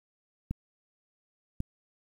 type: clicks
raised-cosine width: 5 ms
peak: -19 dBFS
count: 2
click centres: 0.51 / 1.604 s
effects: 9-bit